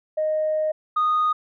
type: tone pair in turn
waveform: sine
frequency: 620 / 1237.7 Hz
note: D#5 / D#6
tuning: -6 / -9 cents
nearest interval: octave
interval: 1197 cents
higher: second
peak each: -19 / -16 dBFS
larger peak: second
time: 0.17-0.72 / 0.96-1.33 s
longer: first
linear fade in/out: 10 ms
effects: tanh soft clip ceiling -15 dBFS